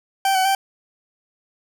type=tone with pitch steps; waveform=40% pulse; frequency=778 / 754 / 779 Hz; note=G5 / F#5 / G5; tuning=-13 / +32 / -11 cents; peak=-15 dBFS; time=0.25-0.55 s; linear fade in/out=2 ms; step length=100 ms; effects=none